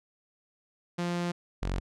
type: tone pair in turn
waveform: sawtooth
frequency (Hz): 174.3 / 46.03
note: F3 / F#1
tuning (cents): -3 / -8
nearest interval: octave + major seventh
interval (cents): 2305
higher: first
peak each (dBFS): -25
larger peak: neither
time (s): 0.98-1.32 / 1.62-1.8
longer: first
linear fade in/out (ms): 10
effects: low-pass 7000 Hz 12 dB/octave